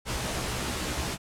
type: noise with comb filter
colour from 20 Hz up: pink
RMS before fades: -31 dBFS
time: 0.05-1.18 s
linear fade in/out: 50 ms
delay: 16 ms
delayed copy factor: +0.75
effects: low-pass 10000 Hz 12 dB/octave